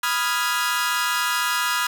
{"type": "chord", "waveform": "sawtooth", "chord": "F half-diminished seventh", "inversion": "second", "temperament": "equal", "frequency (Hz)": [987.8, 1244.5, 1396.9, 1661.2], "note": ["Cb6", "Eb6", "F6", "Ab6"], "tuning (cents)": [0, 0, 0, 0], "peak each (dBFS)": [-23, -23, -22, -23], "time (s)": [0.03, 1.87], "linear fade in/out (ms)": 5, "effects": []}